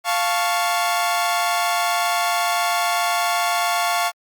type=chord; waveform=sawtooth; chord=F augmented; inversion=none; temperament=equal; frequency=698.5 / 880 / 1108.7 Hz; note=F5 / A5 / C#6; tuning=0 / 0 / 0 cents; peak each=-17 / -22 / -20 dBFS; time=0.04-4.12 s; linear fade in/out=50 ms; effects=Opus 48 kbps